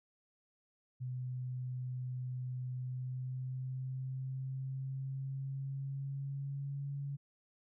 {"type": "tone with pitch glide", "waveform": "sine", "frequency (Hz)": [126.6, 140.47], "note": ["B2", "C#3"], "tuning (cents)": [43, 23], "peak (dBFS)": -37, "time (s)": [1, 7.17], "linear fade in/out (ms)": 20, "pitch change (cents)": 180, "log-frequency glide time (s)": [2.74, 6.9], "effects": []}